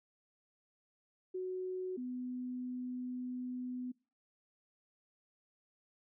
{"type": "tone pair in turn", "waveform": "sine", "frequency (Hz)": [370, 250.5], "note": ["F#4", "B3"], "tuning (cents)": [0, 25], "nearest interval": "perfect fifth", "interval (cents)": 675, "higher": "first", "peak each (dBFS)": [-36, -38], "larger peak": "first", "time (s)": [[1.34, 1.97], [1.97, 3.92]], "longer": "second", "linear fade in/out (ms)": 10, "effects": ["noise-tail reverb RT60 0.4 s tail -25 dB re dry"]}